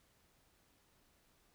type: silence
effects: pink hiss -72 dBFS RMS until 1.54 s